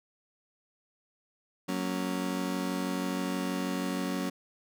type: chord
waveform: 35% pulse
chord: F# major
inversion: none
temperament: just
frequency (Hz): 185 / 231.2 / 277.5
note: F#3 / A#3 / C#4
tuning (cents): 0 / -14 / +2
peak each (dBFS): -32 / -36 / -32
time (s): 1.68-4.3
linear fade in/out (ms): 10
effects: none